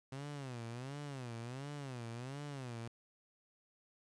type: tone with vibrato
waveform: sawtooth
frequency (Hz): 129.8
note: C3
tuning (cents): -13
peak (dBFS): -39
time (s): 0.12-2.88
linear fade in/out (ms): 5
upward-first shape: sine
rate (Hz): 1.4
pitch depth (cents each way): 210
effects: resampled to 22050 Hz + 11-bit